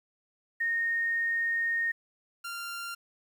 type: tone pair in turn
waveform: sine / sawtooth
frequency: 1848 / 1387.4 Hz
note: A#6 / F6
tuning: -16 / -12 cents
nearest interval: perfect fourth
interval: 496 cents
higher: first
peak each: -26 / -32 dBFS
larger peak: first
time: 0.6-1.92 / 2.44-2.95 s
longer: first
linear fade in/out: 10 ms
effects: 10-bit